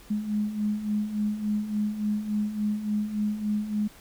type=beating tone pair; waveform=sine; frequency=207.7 / 211.2 Hz; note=G#3 / G#3; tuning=0 / +29 cents; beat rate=3.5 Hz; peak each=-32 / -26 dBFS; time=0.1-3.88 s; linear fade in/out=10 ms; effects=pink hiss -52 dBFS RMS until 4 s